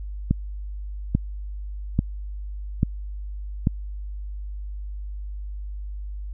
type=click train; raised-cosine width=5 ms; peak=-6 dBFS; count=5; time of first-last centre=0.31-3.671 s; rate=1.19 Hz; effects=added 50 Hz sine -30 dBFS peak until 6.33 s